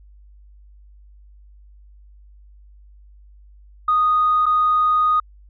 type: tone with dropouts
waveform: sine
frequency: 1240 Hz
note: D#6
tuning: 6 cents flat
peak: -13 dBFS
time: 3.88-5.2 s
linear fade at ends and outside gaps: 5 ms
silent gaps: 4.458-4.463 s
effects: tanh soft clip ceiling -9 dBFS + added 50 Hz sine -44 dBFS peak until 5.49 s